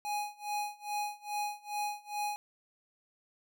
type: tone with tremolo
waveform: square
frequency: 830.6 Hz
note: G#5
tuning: in tune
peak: -32 dBFS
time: 0.05-2.36 s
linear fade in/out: 0 ms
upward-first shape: sine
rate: 2.4 Hz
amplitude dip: 95%
effects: none